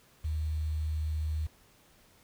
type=tone with quantisation; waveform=sine; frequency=77.4 Hz; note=D#2; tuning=9 cents flat; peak=-29 dBFS; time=0.24-1.47 s; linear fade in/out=10 ms; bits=9; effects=pink hiss -62 dBFS RMS until 2.23 s